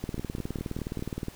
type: two click trains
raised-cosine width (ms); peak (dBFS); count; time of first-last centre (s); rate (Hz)
3; -19 / -22; 25 / 5; 0.04-1.284 / 0.18-0.993; 19.3 / 4.92
effects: pink hiss -50 dBFS RMS until 1.35 s